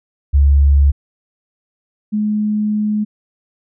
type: tone pair in turn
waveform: sine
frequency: 70.5 / 211.3 Hz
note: C#2 / G#3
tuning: +30 / +30 cents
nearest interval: octave + perfect fifth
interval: 1900 cents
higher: second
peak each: -7 / -14 dBFS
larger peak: first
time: 0.33-0.92 / 2.12-3.05 s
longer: second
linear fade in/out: 20 ms
effects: none